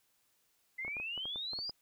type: exponential sweep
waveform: sine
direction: up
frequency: 2018 to 4982 Hz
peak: -37 dBFS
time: 0.78-1.71 s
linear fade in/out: 10 ms
type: clicks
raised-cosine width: 1 ms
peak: -34 dBFS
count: 10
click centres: 0.849 / 0.88 / 0.968 / 1 / 1.177 / 1.255 / 1.359 / 1.534 / 1.589 / 1.695 s
effects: white hiss -74 dBFS RMS until 1.81 s